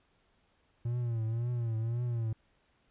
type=tone with vibrato; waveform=triangle; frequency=116.54 Hz; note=A#2; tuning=in tune; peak=-28 dBFS; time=0.85-2.33 s; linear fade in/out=5 ms; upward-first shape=triangle; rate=1.9 Hz; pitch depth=100 cents each way; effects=pink hiss -71 dBFS RMS until 2.9 s + resampled to 8000 Hz